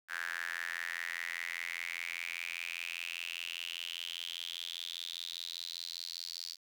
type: tone with high-pass filter sweep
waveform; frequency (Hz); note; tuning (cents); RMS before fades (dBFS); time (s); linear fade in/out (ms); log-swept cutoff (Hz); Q
sawtooth; 85; F2; -46; -41; 0.08-6.57; 50; 1600 to 4600; 7.2
effects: 10-bit